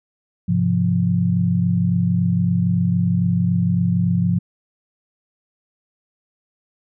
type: chord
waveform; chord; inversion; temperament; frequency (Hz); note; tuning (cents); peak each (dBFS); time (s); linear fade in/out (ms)
sine; F minor; first; equal; 103.83 / 130.81 / 174.61; Ab2 / C3 / F3; 0 / 0 / 0; -21 / -23 / -17; 0.48-4.39; 10
effects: none